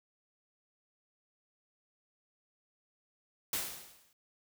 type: noise with exponential decay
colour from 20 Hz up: white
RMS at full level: -32 dBFS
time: 3.53-4.13 s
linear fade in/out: 2 ms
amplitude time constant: 130 ms
effects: none